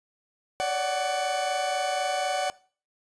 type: tone cluster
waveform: 40% pulse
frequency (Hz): 565 / 589 / 746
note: C#5 / D5 / F#5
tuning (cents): +33 / +5 / +14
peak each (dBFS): -33 / -31 / -26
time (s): 0.6-2.5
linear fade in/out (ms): 0
effects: noise-tail reverb RT60 0.4 s tail -20 dB re dry + resampled to 22050 Hz